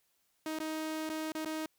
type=tone with dropouts; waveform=sawtooth; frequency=313.9 Hz; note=D#4; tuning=15 cents sharp; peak=-31 dBFS; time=0.46-1.66 s; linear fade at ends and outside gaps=2 ms; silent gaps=0.588-0.601 / 1.093-1.098 / 1.32-1.35 / 1.449-1.458 s; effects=white hiss -75 dBFS RMS until 1.78 s